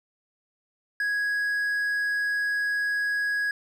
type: tone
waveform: triangle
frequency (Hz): 1661.2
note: G#6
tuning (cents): 0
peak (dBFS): -22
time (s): 1-3.51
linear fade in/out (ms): 2
effects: none